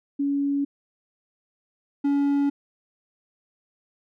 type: tone pair in turn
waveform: sine / triangle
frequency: 281.7 / 282.8 Hz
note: C#4 / C#4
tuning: +28 / +35 cents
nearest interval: unison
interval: 7 cents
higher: second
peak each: -21 / -17 dBFS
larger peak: second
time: 0.19-0.65 / 2.04-2.5 s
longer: neither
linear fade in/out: 10 ms
effects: none